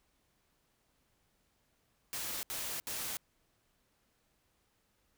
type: noise bursts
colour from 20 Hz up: white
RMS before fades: -39 dBFS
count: 3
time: 2.13-3.17 s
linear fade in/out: 0 ms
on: 300 ms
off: 70 ms
effects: pink hiss -75 dBFS RMS until 5.17 s